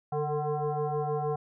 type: tone with frequency modulation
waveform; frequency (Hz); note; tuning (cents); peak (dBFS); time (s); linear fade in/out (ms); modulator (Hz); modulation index
sine; 152.7; D#3; -32; -27; 0.12-1.36; 5; 299; 2.5
effects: none